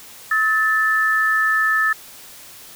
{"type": "tone pair together", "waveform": "sine", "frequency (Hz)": [1287.2, 1760], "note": ["E6", "A6"], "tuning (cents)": [-42, 0], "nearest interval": "perfect fourth", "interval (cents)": 542, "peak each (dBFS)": [-20, -16], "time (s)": [0.31, 1.93], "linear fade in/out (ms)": 5, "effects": ["white hiss -41 dBFS RMS until 2.75 s"]}